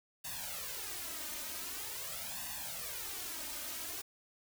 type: noise with flanger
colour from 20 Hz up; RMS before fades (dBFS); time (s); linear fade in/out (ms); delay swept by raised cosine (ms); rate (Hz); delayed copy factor
white; -42; 0.24-4.02; 10; 1.1 to 3.3; 0.45; +0.9
effects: none